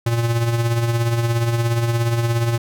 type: tone with tremolo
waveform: square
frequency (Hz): 117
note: A#2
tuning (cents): +7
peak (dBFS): -15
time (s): 0.06-2.58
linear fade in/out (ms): 5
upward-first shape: triangle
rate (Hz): 17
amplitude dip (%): 55
effects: none